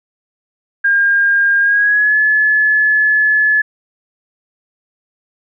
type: tone with pitch glide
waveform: sine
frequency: 1611 to 1716.7 Hz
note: G6 to A6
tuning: +47 to -43 cents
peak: -9 dBFS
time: 0.84-3.62 s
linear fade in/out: 10 ms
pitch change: +110 cents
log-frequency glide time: 1.6-2.17 s
effects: none